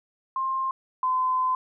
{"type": "tone pair in turn", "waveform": "sine", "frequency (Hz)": [1058, 1024.3], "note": ["C6", "C6"], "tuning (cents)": [19, -37], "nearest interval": "minor second", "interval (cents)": 56, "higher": "first", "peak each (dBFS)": [-24, -21], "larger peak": "second", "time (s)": [[0.36, 0.71], [1.03, 1.55]], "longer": "second", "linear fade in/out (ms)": 2, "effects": []}